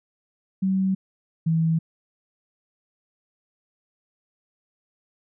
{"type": "tone pair in turn", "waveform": "sine", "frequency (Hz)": [190.6, 162.53], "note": ["G3", "E3"], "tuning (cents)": [-48, -24], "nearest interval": "minor third", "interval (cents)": 276, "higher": "first", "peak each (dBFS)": [-19, -18], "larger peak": "second", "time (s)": [[0.62, 0.95], [1.46, 1.79]], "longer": "neither", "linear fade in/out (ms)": 10, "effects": []}